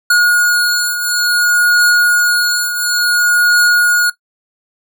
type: beating tone pair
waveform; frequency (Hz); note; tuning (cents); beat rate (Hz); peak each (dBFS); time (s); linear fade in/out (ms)
square; 1441 / 1441.57; F#6 / F#6; -46 / -46; 0.57; -17 / -11; 0.1-4.1; 5
effects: noise-tail reverb RT60 0.1 s tail -17 dB re dry